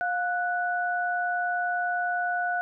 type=tone pair together; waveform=sine; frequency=709.9 / 1480 Hz; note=F5 / F#6; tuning=+28 / 0 cents; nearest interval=octave + minor second; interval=1272 cents; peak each=-27 / -28 dBFS; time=0.01-2.61 s; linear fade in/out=0 ms; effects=none